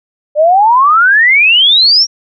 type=exponential sweep; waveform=sine; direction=up; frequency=581 to 5720 Hz; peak=-4 dBFS; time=0.35-2.07 s; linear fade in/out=50 ms; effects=none